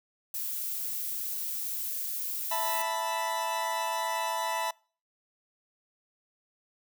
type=noise; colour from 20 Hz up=violet; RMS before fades=-34 dBFS; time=0.34-2.82 s; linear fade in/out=2 ms
type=chord; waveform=40% pulse; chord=E suspended fourth; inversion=none; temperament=equal; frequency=659.3 / 880 / 987.8 Hz; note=E5 / A5 / B5; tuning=0 / 0 / 0 cents; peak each=-35 / -33 / -31 dBFS; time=2.51-4.71 s; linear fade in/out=5 ms
effects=noise-tail reverb RT60 0.4 s tail -25 dB re dry